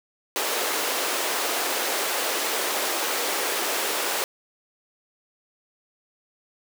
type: high-pass noise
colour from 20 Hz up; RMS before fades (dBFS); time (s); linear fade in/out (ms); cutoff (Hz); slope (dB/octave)
pink; -26; 0.36-4.24; 0; 370; 24
effects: none